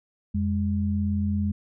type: tone pair together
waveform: sine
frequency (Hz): 87.24 / 205.1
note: F2 / G#3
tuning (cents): -1 / -21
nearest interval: octave + minor third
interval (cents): 1480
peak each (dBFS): -25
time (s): 0.34-1.52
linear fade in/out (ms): 10
effects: none